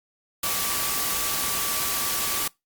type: tone in noise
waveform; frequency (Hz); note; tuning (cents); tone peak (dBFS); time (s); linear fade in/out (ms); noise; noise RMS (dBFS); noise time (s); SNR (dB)
sine; 1154; D6; -31; -35; 0.43-2.48; 5; white; -26; 0.43-2.48; -12
effects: noise-tail reverb RT60 0.2 s tail -24 dB re dry + Opus 48 kbps